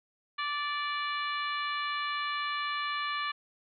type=harmonic tone; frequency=584 Hz; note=D5; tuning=10 cents flat; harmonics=2 / 3 / 4 / 5 / 6 / 7; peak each=-33 / -37 / -39 / -41 / -43 / -44 dBFS; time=0.38-3.32 s; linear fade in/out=10 ms; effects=none